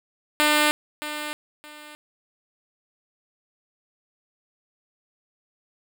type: tone with echo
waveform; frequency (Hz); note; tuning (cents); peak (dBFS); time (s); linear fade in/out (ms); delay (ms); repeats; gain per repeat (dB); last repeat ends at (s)
5% pulse; 300.3; D4; +39; -6; 0.4-0.71; 0; 620; 2; -12; 1.95
effects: none